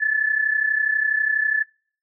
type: tone pair together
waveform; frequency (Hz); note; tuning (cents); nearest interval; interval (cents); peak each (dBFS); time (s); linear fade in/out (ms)
sine; 1727.8 / 1760; A6 / A6; -32 / 0; unison; 32; -19 / -23; 0-1.64; 20
effects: noise-tail reverb RT60 0.5 s tail -26 dB re dry